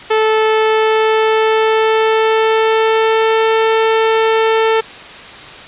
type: tone with pitch glide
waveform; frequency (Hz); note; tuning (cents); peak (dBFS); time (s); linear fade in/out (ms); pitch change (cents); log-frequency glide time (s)
sawtooth; 437.4 to 445.3; A4 to A4; -10 to +21; -6; 0.1-4.81; 10; +31; 0.47-3.51
effects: white hiss -32 dBFS RMS until 5.67 s + resampled to 8000 Hz